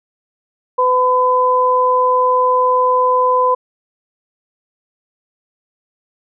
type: tone pair together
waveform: sine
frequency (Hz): 504 / 1009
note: B4 / B5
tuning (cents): +35 / +37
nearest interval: octave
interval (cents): 1202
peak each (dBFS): -15 / -12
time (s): 0.78-3.55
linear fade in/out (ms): 10
effects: none